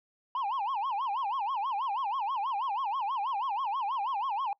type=tone with vibrato; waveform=sine; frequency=932.3 Hz; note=A#5; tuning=in tune; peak=-26 dBFS; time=0.35-4.53 s; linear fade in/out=2 ms; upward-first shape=sine; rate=6.2 Hz; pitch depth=290 cents each way; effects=noise-tail reverb RT60 0.1 s tail -26 dB re dry + tanh soft clip ceiling -28 dBFS